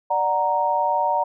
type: chord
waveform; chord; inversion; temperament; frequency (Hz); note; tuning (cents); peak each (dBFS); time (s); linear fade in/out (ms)
sine; D augmented; none; equal with one note detuned; 589.7 / 740 / 932.3; D5 / F#5 / A#5; +7 / 0 / 0; -25 / -24 / -20; 0.1-1.24; 10
effects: none